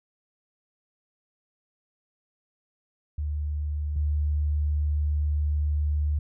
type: tone pair in turn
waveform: sine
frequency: 74.4 / 74.4 Hz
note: D2 / D2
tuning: +23 / +23 cents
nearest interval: unison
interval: 0 cents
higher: neither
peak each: -26 / -22 dBFS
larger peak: second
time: 3.18-3.96 / 3.96-6.19 s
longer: second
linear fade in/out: 5 ms
effects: none